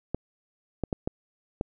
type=clicks; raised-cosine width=2 ms; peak=-14 dBFS; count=5; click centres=0.146 / 0.837 / 0.928 / 1.075 / 1.611 s; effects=none